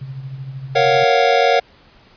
sine tone with tremolo, 133.8 Hz, C3, 39 cents sharp, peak -24 dBFS, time 0.01-1.04 s, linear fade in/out 5 ms, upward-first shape triangle, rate 13 Hz, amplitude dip 65%
square chord, Gb major seventh, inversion first, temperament equal, 466.2 / 554.4 / 698.5 / 740 Hz, Bb4 / Db5 / F5 / Gb5, 0 / 0 / 0 / 0 cents, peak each -18 dBFS, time 0.75-1.6 s, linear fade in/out 10 ms
effects pink hiss -49 dBFS RMS until 2.16 s + resampled to 11025 Hz

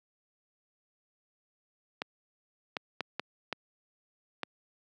clicks, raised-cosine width 0.3 ms, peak -16 dBFS, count 6, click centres 2.019 / 2.768 / 3.007 / 3.196 / 3.527 / 4.433 s, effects high-pass 200 Hz 12 dB/octave

